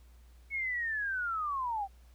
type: linear sweep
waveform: sine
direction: down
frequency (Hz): 2217 to 755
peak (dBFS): -31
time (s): 0.5-1.88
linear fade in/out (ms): 50
effects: added 60 Hz sine -54 dBFS peak until 2.14 s + pink hiss -68 dBFS RMS until 2.14 s